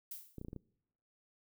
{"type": "noise with exponential decay", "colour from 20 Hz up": "violet", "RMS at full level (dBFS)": -42, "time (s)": [0.11, 0.44], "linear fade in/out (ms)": 5, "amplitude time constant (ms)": 71}
{"type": "clicks", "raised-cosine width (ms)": 3, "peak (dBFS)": -32, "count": 6, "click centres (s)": [0.383, 0.414, 0.448, 0.484, 0.531, 0.563]}
{"effects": ["noise-tail reverb RT60 0.9 s tail -25 dB re dry"]}